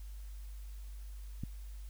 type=click; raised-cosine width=5 ms; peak=-25 dBFS; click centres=1.436 s; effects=added 50 Hz sine -43 dBFS peak until 1.89 s + white hiss -63 dBFS RMS until 1.89 s